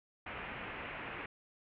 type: low-pass noise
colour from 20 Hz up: white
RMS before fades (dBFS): -44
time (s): 0.26-1.26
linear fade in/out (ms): 5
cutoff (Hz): 2700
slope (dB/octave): 48
effects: none